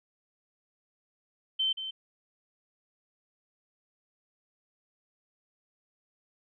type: tone with echo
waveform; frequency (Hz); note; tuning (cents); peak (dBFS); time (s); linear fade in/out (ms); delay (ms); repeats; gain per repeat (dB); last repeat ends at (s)
sine; 3092; G7; -24; -25; 1.59-1.73; 10; 180; 1; -9; 1.91
effects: none